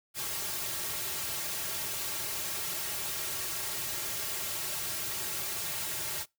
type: noise with comb filter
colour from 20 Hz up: white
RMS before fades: -35 dBFS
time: 0.14-6.26 s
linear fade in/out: 50 ms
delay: 4 ms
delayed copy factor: -1
effects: noise-tail reverb RT60 0.2 s tail -23 dB re dry